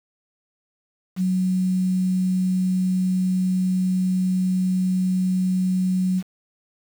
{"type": "tone with quantisation", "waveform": "sine", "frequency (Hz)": 185, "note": "F#3", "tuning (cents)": 0, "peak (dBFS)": -18, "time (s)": [1.16, 6.23], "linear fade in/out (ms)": 50, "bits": 7, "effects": []}